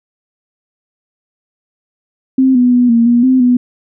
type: tone with pitch steps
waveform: sine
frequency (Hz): 262.7 / 247.1 / 245.7 / 232.2 / 239.2 / 258.9 / 246.8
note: C4 / B3 / B3 / A#3 / A#3 / C4 / B3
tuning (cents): +7 / +1 / -9 / -7 / +45 / -18 / -1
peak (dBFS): -6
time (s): 2.38-3.57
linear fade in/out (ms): 5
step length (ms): 170
effects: none